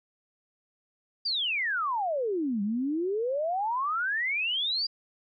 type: exponential two-way sweep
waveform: sine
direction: down then up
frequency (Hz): 4875 to 196 to 4875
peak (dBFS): -26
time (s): 1.25-4.87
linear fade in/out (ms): 10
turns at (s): 2.62
effects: none